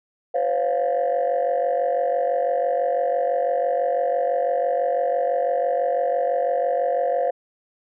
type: tone cluster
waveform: sine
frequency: 507 / 553 / 700 Hz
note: B4 / C#5 / F5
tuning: +45 / -4 / +4 cents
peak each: -22 dBFS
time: 0.34-7.31 s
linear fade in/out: 10 ms
effects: tanh soft clip ceiling -14 dBFS